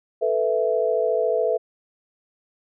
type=chord; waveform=sine; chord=A suspended second; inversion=none; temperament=equal; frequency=440 / 493.9 / 659.3 Hz; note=A4 / B4 / E5; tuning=0 / 0 / 0 cents; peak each=-23 dBFS; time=0.21-1.58 s; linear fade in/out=20 ms; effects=none